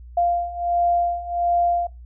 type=beating tone pair; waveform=sine; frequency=695 / 696.4 Hz; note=F5 / F5; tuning=-9 / -5 cents; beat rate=1.4 Hz; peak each=-23 / -20 dBFS; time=0.17-1.87 s; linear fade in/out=5 ms; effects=noise-tail reverb RT60 0.2 s tail -21 dB re dry + added 60 Hz sine -38 dBFS peak until 2.05 s